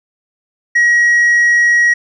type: tone with tanh clipping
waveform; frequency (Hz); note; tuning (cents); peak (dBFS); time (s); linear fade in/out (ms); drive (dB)
sine; 1903; A#6; +35; -8; 0.75-1.94; 10; 2
effects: none